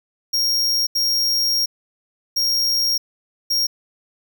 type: tone bursts at uneven times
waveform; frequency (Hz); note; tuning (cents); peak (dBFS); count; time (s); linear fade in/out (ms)
45% pulse; 5580; F8; -2; -17; 4; 0.33-0.87 / 0.95-1.66 / 2.36-2.98 / 3.5-3.67; 10
effects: none